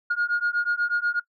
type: beating tone pair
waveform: sine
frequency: 1425 / 1433.2 Hz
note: F6 / F6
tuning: +34 / +44 cents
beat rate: 8.2 Hz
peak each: -23 dBFS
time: 0.1-1.2 s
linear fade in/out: 10 ms
effects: noise-tail reverb RT60 0.1 s tail -23 dB re dry + tanh soft clip ceiling -17 dBFS